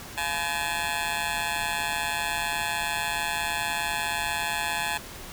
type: tone with amplitude modulation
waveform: 15% pulse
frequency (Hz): 850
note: G#5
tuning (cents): +40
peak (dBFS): -16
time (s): 0.17-4.98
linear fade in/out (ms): 10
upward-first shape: sine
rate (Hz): 157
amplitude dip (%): 100
effects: pink hiss -41 dBFS RMS until 5.32 s